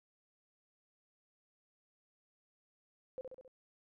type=tone with echo; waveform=sine; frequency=516 Hz; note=C5; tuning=24 cents flat; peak=-39 dBFS; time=3.18-3.21 s; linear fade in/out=0 ms; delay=67 ms; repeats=4; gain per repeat=-4 dB; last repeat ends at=3.478 s; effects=none